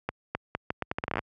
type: accelerating click train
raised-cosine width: 0.5 ms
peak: -13 dBFS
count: 15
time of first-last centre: 0.09-1.191 s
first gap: 260 ms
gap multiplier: 0.77
effects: high-pass 60 Hz 12 dB/octave